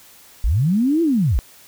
sine linear two-way sweep, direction up then down, 40.13 to 343.8 to 40.13 Hz, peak -14 dBFS, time 0.44-1.39 s, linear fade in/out 0 ms, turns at 1.02 s, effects white hiss -47 dBFS RMS until 1.67 s

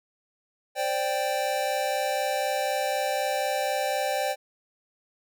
square chord, C suspended second, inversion none, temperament equal, 523.3 / 587.3 / 784 Hz, C5 / D5 / G5, 0 / 0 / 0 cents, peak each -32 / -30 / -29 dBFS, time 0.75-4.36 s, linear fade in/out 50 ms, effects none

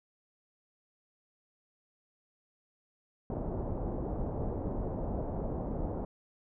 pink low-pass noise, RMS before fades -35 dBFS, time 3.3-6.05 s, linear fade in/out 2 ms, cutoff 750 Hz, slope 24 dB/octave, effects none

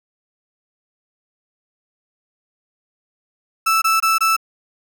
35% pulse tone bursts, 1318.5 Hz, E6, in tune, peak -12 dBFS, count 4, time 3.66-4.366 s, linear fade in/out 10 ms, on 160 ms, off 22 ms, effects none

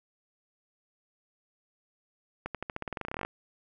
accelerating click train, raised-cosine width 0.5 ms, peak -19 dBFS, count 19, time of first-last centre 2.46-3.25 s, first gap 87 ms, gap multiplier 0.91, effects none

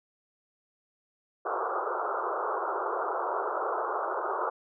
white band-pass noise, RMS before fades -31 dBFS, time 1.45-4.5 s, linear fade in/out 10 ms, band 350 to 1400 Hz, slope 96 dB/octave, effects none

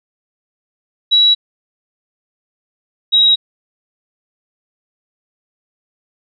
sine tone pair in turn, 3900 / 3829 Hz, B7 / A#7, -23 / +46 cents, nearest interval unison, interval 31 cents, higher first, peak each -7 dBFS, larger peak neither, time 1.11-1.35 / 3.12-3.36 s, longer neither, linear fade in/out 20 ms, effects none

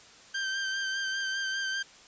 sawtooth tone with vibrato, 1568 Hz, G6, in tune, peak -26 dBFS, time 0.34-1.83 s, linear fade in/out 10 ms, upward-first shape sine, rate 5 Hz, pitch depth 23 cents each way, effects white hiss -53 dBFS RMS until 2.07 s + resampled to 16000 Hz

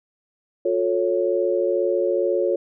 sine chord, F augmented, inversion none, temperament equal with one note detuned, 357.8 / 440 / 554.4 Hz, F4 / A4 / C#5, +42 / 0 / 0 cents, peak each -22 / -24 / -22 dBFS, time 0.65-2.56 s, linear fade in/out 5 ms, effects none

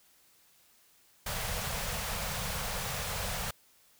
pink band-stop noise, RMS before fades -35 dBFS, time 1.26-3.51 s, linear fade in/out 5 ms, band 200 to 460 Hz, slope 48 dB/octave, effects white hiss -64 dBFS RMS until 3.99 s

